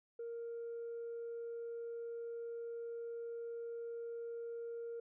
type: tone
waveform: sine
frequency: 466.2 Hz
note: A#4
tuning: in tune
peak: -40 dBFS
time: 0.19-5 s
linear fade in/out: 5 ms
effects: tanh soft clip ceiling -39 dBFS